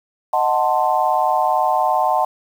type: chord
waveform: sine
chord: D# diminished seventh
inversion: none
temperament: equal with one note detuned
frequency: 622.3 / 740 / 883.6 / 1046.5 Hz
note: D#5 / F#5 / A5 / C6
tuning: 0 / 0 / +7 / 0 cents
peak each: -22 / -18 / -19 / -22 dBFS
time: 0.33-2.25 s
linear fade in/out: 5 ms
effects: 7-bit